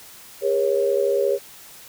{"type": "tone cluster", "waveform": "sine", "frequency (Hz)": [405.1, 476.3, 551], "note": ["G#4", "A#4", "C#5"], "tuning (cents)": [-43, 37, -11], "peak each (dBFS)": [-21, -24, -21], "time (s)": [0.41, 1.39], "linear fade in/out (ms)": 50, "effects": ["white hiss -44 dBFS RMS until 1.88 s"]}